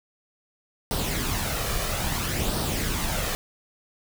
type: noise with flanger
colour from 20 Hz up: pink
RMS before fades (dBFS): -27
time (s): 0.91-3.35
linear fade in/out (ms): 0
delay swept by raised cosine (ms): 0.21 to 1.71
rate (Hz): 0.6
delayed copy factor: +0.5
effects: none